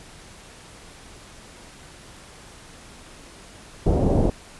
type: low-pass noise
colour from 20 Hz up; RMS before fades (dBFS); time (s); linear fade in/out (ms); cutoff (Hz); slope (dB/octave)
pink; -19; 3.86-4.3; 5; 640; 24
effects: pink hiss -45 dBFS RMS until 4.59 s + resampled to 24000 Hz